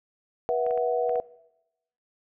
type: chord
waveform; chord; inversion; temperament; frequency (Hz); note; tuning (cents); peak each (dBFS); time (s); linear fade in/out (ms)
sine; B suspended fourth; none; equal with one note detuned; 484.3 / 659.3 / 740; B4 / E5 / F#5; -34 / 0 / 0; -25 / -28 / -29; 0.49-1.2; 0
type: clicks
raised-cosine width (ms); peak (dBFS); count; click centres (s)
0.5; -29; 5; 0.665 / 0.709 / 0.776 / 1.094 / 1.157
effects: noise-tail reverb RT60 0.9 s tail -21 dB re dry